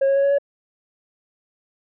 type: tone with pitch steps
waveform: sine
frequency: 544 / 549.1 / 554.1 / 559.3 / 564.5 Hz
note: C#5 / C#5 / C#5 / C#5 / C#5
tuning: -33 / -17 / -1 / +15 / +31 cents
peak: -12 dBFS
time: 0.01-0.385 s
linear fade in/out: 10 ms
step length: 75 ms
effects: tanh soft clip ceiling -14 dBFS